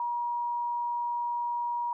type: tone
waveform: sine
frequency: 955 Hz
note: A#5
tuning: 42 cents sharp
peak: -28 dBFS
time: 0-1.93 s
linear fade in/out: 2 ms
effects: none